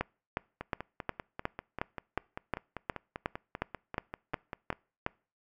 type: two click trains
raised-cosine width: 0.5 ms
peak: -15 / -22 dBFS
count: 15 / 22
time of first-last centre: 0.01-5.064 / 0.61-4.728 s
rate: 2.77 / 5.1 Hz
effects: noise-tail reverb RT60 0.4 s tail -25 dB re dry